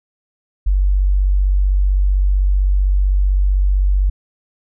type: tone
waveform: sine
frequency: 47.84 Hz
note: G1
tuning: 41 cents flat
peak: -11 dBFS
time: 0.66-4.1 s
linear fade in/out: 10 ms
effects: none